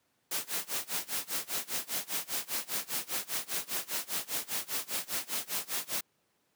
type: noise with tremolo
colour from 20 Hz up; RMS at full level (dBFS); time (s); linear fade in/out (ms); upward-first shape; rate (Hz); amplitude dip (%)
white; -32; 0.31-6.01; 5; sine; 5; 95
effects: pink hiss -74 dBFS RMS until 6.55 s + high-pass 150 Hz 12 dB/octave

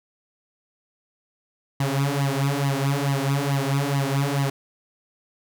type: tone with flanger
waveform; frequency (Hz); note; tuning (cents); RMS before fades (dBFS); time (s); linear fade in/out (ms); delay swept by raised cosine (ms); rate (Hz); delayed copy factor
sawtooth; 139.1; C#3; +6; -23; 1.8-4.5; 5; 0.99 to 6.39; 2.3; +0.85
effects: none

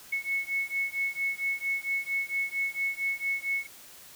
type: beating tone pair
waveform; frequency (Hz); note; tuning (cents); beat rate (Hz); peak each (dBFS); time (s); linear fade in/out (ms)
sine; 2198 / 2202.4; C#7 / C#7; -15 / -12; 4.4; -31; 0.12-3.67; 10
effects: white hiss -50 dBFS RMS until 4.15 s

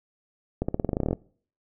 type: accelerating click train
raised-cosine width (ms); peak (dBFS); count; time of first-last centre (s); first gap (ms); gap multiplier
2; -12; 14; 0.62-1.13; 65; 0.91
effects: noise-tail reverb RT60 0.5 s tail -23 dB re dry

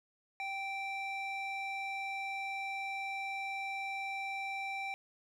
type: tone with band-pass filter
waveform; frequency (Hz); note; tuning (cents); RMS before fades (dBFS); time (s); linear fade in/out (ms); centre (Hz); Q
square; 782; G5; -4; -39; 0.4-4.94; 0; 1800; 8.9
effects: none

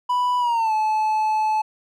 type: tone with pitch glide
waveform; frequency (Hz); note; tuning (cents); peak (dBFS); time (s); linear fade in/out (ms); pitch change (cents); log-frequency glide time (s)
triangle; 987.8 to 864.9; B5 to A5; 0 to -30; -16; 0.09-1.62; 10; -230; 0.39-0.73
effects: none

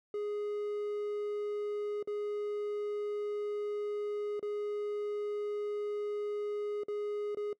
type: tone with dropouts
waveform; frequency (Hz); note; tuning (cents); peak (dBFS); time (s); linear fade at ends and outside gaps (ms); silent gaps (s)
triangle; 415.3; G#4; 0; -31; 0.14-7.53; 2; 2.027-2.074 / 4.395-4.427 / 6.835-6.883 / 7.348-7.371
effects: noise-tail reverb RT60 0.1 s tail -22 dB re dry

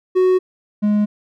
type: tone pair in turn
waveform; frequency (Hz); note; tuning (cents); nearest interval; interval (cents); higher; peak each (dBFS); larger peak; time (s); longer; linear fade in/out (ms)
triangle; 370 / 208.7; F#4 / G#3; 0 / +9; minor seventh; 991; first; -9 / -11; first; 0.15-0.39 / 0.82-1.06; neither; 20
effects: none

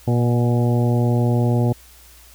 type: harmonic tone with a mistuned harmonic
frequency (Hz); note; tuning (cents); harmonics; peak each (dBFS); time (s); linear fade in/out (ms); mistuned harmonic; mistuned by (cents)
120; B2; -49; 1 / 2 / 3 / 4 / 5 / 6 / 7; -16 / -22 / -26 / -28 / -30 / -32 / -33; 0.07-1.73; 10; 6; +28
effects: added 60 Hz sine -48 dBFS peak until 2.34 s + white hiss -48 dBFS RMS until 2.34 s

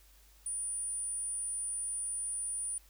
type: tone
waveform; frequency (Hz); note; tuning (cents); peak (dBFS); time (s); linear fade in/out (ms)
sine; 9397; D9; 0; -34; 0.46-2.78; 2
effects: added 50 Hz sine -60 dBFS peak until 2.89 s + white hiss -64 dBFS RMS until 2.89 s

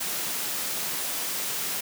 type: high-pass noise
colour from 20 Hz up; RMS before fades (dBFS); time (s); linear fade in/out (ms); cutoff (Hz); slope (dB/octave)
white; -30; 0-1.81; 10; 130; 24
effects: none

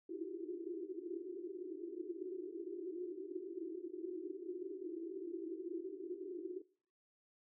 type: band-pass noise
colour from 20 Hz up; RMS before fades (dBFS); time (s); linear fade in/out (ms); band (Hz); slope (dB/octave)
pink; -45; 0.09-6.62; 5; 330 to 380; 96
effects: noise-tail reverb RT60 0.5 s tail -22 dB re dry

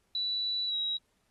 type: tone with pitch glide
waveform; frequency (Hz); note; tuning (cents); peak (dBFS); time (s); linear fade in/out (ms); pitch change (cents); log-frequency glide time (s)
sine; 3951 to 3847; B7 to B7; 0 to -46; -29; 0.15-0.97; 2; -46; 0.67-0.75
effects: pink hiss -74 dBFS RMS until 1.3 s + AAC 32 kbps

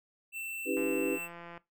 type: tone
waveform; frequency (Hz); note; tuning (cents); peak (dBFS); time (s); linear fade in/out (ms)
square; 2679; E7; +27; -37; 0.32-1.29; 50
type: chord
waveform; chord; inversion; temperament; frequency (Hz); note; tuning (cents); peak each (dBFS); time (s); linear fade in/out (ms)
sine; C# half-diminished seventh; none; equal with one note detuned; 277.2 / 323.2 / 392 / 493.9; C#4 / E4 / G4 / B4; 0 / -34 / 0 / 0; -34; 0.65-1.19; 50
type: click train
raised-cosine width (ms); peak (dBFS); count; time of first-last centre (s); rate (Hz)
0.5; -32; 139; 0.77-1.577; 171
effects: noise-tail reverb RT60 0.2 s tail -19 dB re dry

